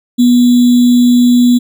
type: tone with sample-and-hold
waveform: sine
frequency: 244 Hz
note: B3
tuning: 21 cents flat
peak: -4 dBFS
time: 0.18-1.59 s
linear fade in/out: 20 ms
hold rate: 3675 Hz
effects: none

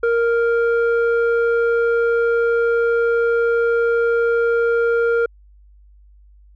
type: tone with low-pass filter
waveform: square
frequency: 466.2 Hz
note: A#4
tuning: in tune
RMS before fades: -17 dBFS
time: 0.03-5.26 s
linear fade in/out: 5 ms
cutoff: 1100 Hz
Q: 6.9
effects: added 50 Hz sine -45 dBFS peak until 6.55 s

